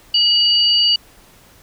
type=tone pair together; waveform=sine; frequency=2911 / 4616 Hz; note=F#7 / D8; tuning=-29 / -31 cents; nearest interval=minor sixth; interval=798 cents; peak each=-14 dBFS; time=0.14-0.96 s; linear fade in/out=5 ms; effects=pink hiss -48 dBFS RMS until 1.62 s